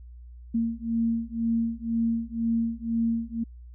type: beating tone pair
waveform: sine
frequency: 228.5 / 230.5 Hz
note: A#3 / A#3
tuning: -34 / -19 cents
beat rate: 2 Hz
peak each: -27 dBFS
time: 0.54-3.44 s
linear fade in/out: 10 ms
effects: added 60 Hz sine -42 dBFS peak until 3.74 s